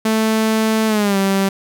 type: tone with pitch glide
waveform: sawtooth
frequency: 220 to 194.87 Hz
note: A3 to G3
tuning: 0 to -10 cents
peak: -10 dBFS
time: 0.05-1.49 s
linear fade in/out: 5 ms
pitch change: -210 cents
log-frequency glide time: 0.87-1.17 s
effects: none

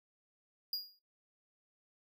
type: tone with exponential decay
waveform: square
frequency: 4854 Hz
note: D#8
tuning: 44 cents flat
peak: -32 dBFS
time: 0.73-0.99 s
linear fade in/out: 2 ms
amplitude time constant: 55 ms
effects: noise-tail reverb RT60 0.2 s tail -22 dB re dry

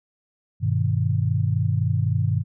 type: chord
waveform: sine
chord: G augmented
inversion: none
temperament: equal with one note detuned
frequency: 99.77 / 123.47 / 155.56 Hz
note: G2 / B2 / D#3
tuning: +31 / 0 / 0 cents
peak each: -22 / -23 / -25 dBFS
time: 0.6-2.44 s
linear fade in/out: 50 ms
effects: none

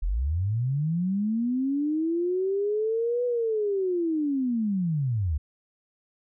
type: linear two-way sweep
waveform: sine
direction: up then down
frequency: 36.71 to 493.9 to 67.6 Hz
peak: -23 dBFS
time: 0.02-5.38 s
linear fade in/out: 10 ms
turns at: 3.25 s
effects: none

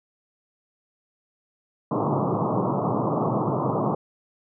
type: band-pass noise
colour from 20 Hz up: pink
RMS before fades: -24 dBFS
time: 1.91-3.95 s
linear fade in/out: 5 ms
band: 110 to 1200 Hz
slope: 96 dB/octave
effects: none

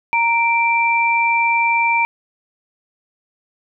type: tone pair together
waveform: sine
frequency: 930.1 / 2349 Hz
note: A#5 / D7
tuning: -4 / 0 cents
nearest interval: octave + major third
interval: 1604 cents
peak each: -16 dBFS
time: 0.13-2.05 s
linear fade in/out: 0 ms
effects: none

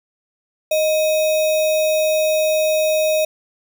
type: tone with sample-and-hold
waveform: sine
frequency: 622.3 Hz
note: D#5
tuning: in tune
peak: -14 dBFS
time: 0.71-3.25 s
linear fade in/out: 5 ms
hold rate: 3150 Hz
effects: none

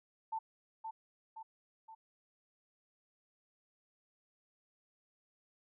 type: tone with echo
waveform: sine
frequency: 889 Hz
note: A5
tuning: 18 cents sharp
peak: -35 dBFS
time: 0.32-0.39 s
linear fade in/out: 10 ms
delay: 520 ms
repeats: 3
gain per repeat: -5 dB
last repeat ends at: 1.95 s
effects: none

